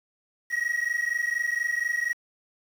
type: tone pair together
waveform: triangle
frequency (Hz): 1890 / 1914.2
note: A#6 / A#6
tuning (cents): +23 / +45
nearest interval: unison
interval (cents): 22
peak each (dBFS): -26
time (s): 0.5-2.14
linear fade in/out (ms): 20
effects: 8-bit